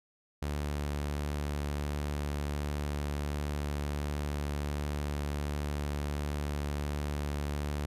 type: tone with vibrato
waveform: sawtooth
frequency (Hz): 73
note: D2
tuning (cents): -10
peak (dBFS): -28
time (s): 0.42-7.86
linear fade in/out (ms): 5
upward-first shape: triangle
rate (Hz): 1.4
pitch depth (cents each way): 10
effects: resampled to 32000 Hz